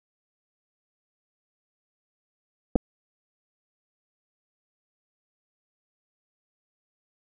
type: clicks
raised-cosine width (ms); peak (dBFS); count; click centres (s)
2; -8; 2; 2.756 / 2.76
effects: none